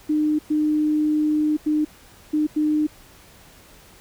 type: tone bursts at uneven times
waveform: sine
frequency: 303.9 Hz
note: D#4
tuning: 41 cents flat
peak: -17 dBFS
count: 5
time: 0.09-0.39 / 0.5-1.57 / 1.66-1.85 / 2.33-2.47 / 2.56-2.87 s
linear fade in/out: 10 ms
effects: pink hiss -49 dBFS RMS until 4 s